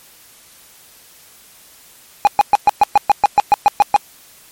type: tone bursts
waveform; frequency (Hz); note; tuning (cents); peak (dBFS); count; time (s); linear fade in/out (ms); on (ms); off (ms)
triangle; 821; G#5; -20; -3; 13; 2.25-3.963; 0; 21; 120
effects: white hiss -45 dBFS RMS until 4.51 s + MP3 64 kbps